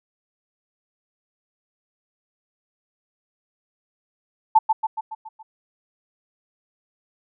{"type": "tone with echo", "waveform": "sine", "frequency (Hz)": 880, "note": "A5", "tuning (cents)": 0, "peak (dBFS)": -9, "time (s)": [4.55, 4.59], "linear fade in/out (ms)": 10, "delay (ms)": 140, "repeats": 6, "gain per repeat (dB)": -5, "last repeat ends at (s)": 5.43, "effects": []}